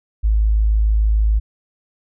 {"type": "tone", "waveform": "sine", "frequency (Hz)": 53.4, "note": "G#1", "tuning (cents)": 49, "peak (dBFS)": -12, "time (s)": [0.23, 1.4], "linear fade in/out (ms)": 20, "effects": []}